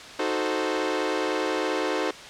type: chord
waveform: sawtooth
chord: D# diminished seventh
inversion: none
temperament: equal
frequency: 311.1 / 370 / 440 / 523.3 Hz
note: D#4 / F#4 / A4 / C5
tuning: 0 / 0 / 0 / 0 cents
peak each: -26 dBFS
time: 0.19-2.11 s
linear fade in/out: 5 ms
effects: white hiss -41 dBFS RMS until 2.29 s + low-pass 5000 Hz 12 dB/octave